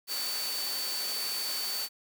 sine tone in noise, 4525 Hz, C#8, 35 cents sharp, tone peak -33 dBFS, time 0.07-1.89 s, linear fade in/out 50 ms, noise white, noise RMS -36 dBFS, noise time 0.07-1.89 s, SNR 0 dB, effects high-pass 300 Hz 12 dB/octave

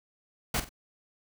pink noise with echo, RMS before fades -28 dBFS, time 0.54-0.6 s, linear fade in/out 5 ms, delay 46 ms, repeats 2, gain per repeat -11 dB, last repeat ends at 0.692 s, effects none

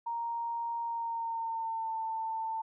sine tone with pitch glide, 932.3 to 892.8 Hz, A#5 to A5, 0 to +25 cents, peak -32 dBFS, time 0.06-2.62 s, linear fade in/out 10 ms, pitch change -75 cents, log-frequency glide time 0.83-1.96 s, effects none

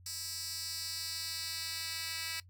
10% pulse tone with high-pass filter sweep, 326.3 Hz, E4, 18 cents flat, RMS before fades -40 dBFS, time 0.06-2.4 s, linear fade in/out 2 ms, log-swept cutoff 5900 to 3000 Hz, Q 1.7, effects noise-tail reverb RT60 0.1 s tail -19 dB re dry + added 90 Hz sine -55 dBFS peak until 2.49 s

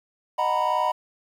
triangle chord, B major seventh, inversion first, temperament just, 617.4 / 740.8 / 926 / 987.8 Hz, D#5 / F#5 / A#5 / B5, -14 / +2 / -12 / 0 cents, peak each -26 / -26 / -25 / -22 dBFS, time 0.38-0.92 s, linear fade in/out 10 ms, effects 9-bit

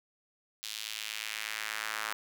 square tone with high-pass filter sweep, 54.2 Hz, A1, 25 cents flat, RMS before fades -38 dBFS, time 0.63-2.13 s, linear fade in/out 0 ms, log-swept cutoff 3700 to 1300 Hz, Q 1.6, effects none

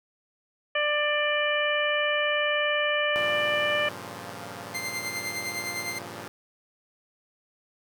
harmonic tone, 593 Hz, D5, 17 cents sharp, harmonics 1 / 2 / 3 / 4 / 5, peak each -27 / -32 / -28 / -30 / -31 dBFS, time 0.75-3.89 s, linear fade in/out 5 ms
5% pulse chord, G half-diminished seventh, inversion none, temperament equal, 98 / 116.54 / 138.59 / 174.61 Hz, G2 / Bb2 / Db3 / F3, 0 / 0 / 0 / 0 cents, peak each -31 / -31 / -33 / -31 dBFS, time 3.16-6.28 s, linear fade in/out 0 ms
sawtooth tone with tremolo, 2089 Hz, C7, 3 cents flat, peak -25 dBFS, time 4.74-5.99 s, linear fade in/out 10 ms, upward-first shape triangle, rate 9.8 Hz, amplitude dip 60%
effects none

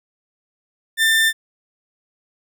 30% pulse tone, 1789 Hz, A6, 28 cents sharp, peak -11 dBFS, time 0.97-1.33 s, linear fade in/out 50 ms, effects none

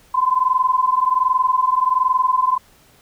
sine tone pair together, 1013 / 1034.3 Hz, B5 / C6, +44 / -20 cents, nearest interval unison, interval 36 cents, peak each -17 dBFS, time 0.14-2.58 s, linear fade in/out 10 ms, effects pink hiss -52 dBFS RMS until 3.01 s

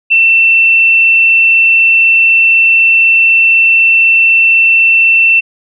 sine tone, 2686 Hz, E7, 32 cents sharp, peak -4 dBFS, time 0.1-5.41 s, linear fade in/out 20 ms, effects none

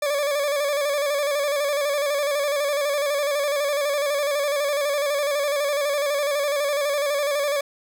40% pulse tone with vibrato, 575 Hz, D5, 37 cents flat, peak -20 dBFS, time 0.02-7.61 s, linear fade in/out 5 ms, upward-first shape square, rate 12 Hz, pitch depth 49 cents each way, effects none

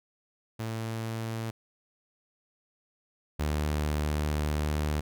sawtooth tone pair in turn, 112.6 / 75.15 Hz, A2 / D2, +40 / +40 cents, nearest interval perfect fifth, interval 700 cents, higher first, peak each -28 / -23 dBFS, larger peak second, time 0.59-1.51 / 3.39-5.01 s, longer second, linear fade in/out 10 ms, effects none

